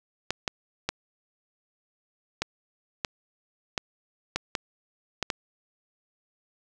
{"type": "clicks", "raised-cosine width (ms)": 0.2, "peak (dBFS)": -9, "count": 10, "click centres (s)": [0.306, 0.478, 0.89, 2.42, 3.048, 3.778, 4.36, 4.552, 5.227, 5.302], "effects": []}